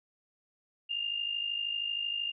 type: tone with amplitude modulation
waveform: sine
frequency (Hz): 2809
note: F7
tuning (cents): +9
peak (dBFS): -28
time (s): 0.89-2.32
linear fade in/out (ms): 20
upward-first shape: sine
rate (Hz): 52.9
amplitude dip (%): 65
effects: none